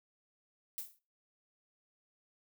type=noise with exponential decay; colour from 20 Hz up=violet; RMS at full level=-37 dBFS; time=0.78-0.99 s; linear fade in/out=0 ms; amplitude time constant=44 ms; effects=noise-tail reverb RT60 0.3 s tail -18 dB re dry